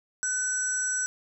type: tone cluster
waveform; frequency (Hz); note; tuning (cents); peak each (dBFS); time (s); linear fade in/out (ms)
sine; 1507 / 5930 / 7770; F#6 / F#8 / B8; +31 / +3 / -29; -31 / -31 / -29; 0.23-1.06; 0
effects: none